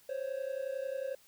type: tone pair together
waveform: triangle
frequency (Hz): 523.3 / 554.4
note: C5 / C#5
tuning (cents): 0 / 0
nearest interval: minor second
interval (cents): 100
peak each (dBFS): -35 / -36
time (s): 0.09-1.15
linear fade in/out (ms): 5
effects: white hiss -63 dBFS RMS until 1.27 s